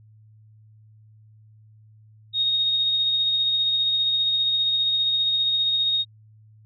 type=tone with tremolo; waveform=sine; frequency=3729 Hz; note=A#7; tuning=in tune; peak=-18 dBFS; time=2.33-6.05 s; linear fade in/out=50 ms; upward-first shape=sine; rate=15 Hz; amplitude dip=25%; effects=added 108 Hz sine -49 dBFS peak until 6.65 s